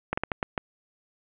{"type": "slowing click train", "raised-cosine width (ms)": 0.5, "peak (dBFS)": -11, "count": 6, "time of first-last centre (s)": [0.13, 0.578], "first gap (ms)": 45, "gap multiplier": 1.35, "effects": ["resampled to 8000 Hz", "7-bit"]}